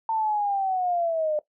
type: linear sweep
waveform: sine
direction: down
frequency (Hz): 901 to 597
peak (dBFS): -22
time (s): 0.09-1.39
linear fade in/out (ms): 2
effects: noise-tail reverb RT60 0.1 s tail -17 dB re dry